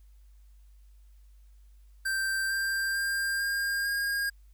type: tone with pitch steps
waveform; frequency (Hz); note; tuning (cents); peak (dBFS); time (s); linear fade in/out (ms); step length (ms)
square; 1568 / 1581.6 / 1595.4 / 1609.3 / 1623.3; G6 / G6 / G6 / G6 / G#6; 0 / +15 / +30 / +45 / -40; -28; 2.05-4.3; 10; 450
effects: added 50 Hz sine -52 dBFS peak until 4.53 s + white hiss -73 dBFS RMS until 4.53 s